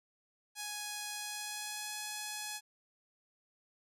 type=tone with pitch glide; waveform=5% pulse; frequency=834 to 843.2 Hz; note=G#5 to G#5; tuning=+7 to +26 cents; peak=-27 dBFS; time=0.55-2.61 s; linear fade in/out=50 ms; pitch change=+19 cents; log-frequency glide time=1.12-1.93 s; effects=none